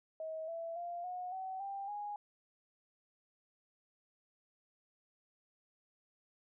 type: tone with pitch steps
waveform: sine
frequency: 637 / 665.2 / 694.7 / 725.4 / 757.5 / 791.1 / 826.1 Hz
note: D#5 / E5 / F5 / F#5 / F#5 / G5 / G#5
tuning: +41 / +16 / -9 / -34 / +40 / +16 / -9 cents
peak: -39 dBFS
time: 0.2-2.16 s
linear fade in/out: 2 ms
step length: 280 ms
effects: none